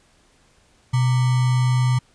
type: tone with sample-and-hold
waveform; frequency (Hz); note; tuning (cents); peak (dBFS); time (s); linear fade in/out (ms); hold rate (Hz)
sine; 125.8; B2; +32; -15; 0.93-1.99; 10; 1050
effects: pink hiss -58 dBFS RMS until 2.14 s + resampled to 22050 Hz